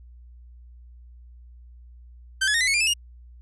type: tone with pitch steps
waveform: sawtooth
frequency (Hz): 1555 / 1695.7 / 1849.2 / 2017 / 2199 / 2398 / 2615 / 2852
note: G6 / G#6 / A#6 / B6 / C#7 / D7 / E7 / F7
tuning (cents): -14 / +36 / -14 / +36 / -14 / +36 / -15 / +36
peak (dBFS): -16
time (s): 2.41-2.938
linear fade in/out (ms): 10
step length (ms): 66
effects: added 60 Hz sine -44 dBFS peak until 3.41 s + resampled to 24000 Hz